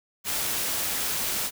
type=noise; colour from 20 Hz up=white; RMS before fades=-28 dBFS; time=0.24-1.51 s; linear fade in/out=50 ms; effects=none